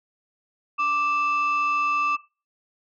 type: tone pair together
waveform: sine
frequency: 1174.7 / 2639 Hz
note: D6 / E7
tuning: 0 / +1 cents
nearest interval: octave + major second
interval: 1401 cents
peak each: -20 / -26 dBFS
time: 0.78-2.17 s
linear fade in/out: 20 ms
effects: noise-tail reverb RT60 0.3 s tail -19 dB re dry + tanh soft clip ceiling -16 dBFS